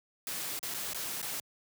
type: noise with dropouts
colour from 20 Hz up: white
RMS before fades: -37 dBFS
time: 0.27-1.4 s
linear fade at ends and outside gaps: 1 ms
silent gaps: 0.591-0.629 / 0.74-0.744 / 0.934-0.946 / 1.217-1.227 s
effects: high-pass 100 Hz 12 dB/octave